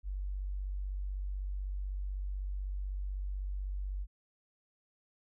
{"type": "tone", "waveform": "sine", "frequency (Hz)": 48, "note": "G1", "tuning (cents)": -36, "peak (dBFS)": -34, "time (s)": [0.03, 4.07], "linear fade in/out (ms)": 50, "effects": []}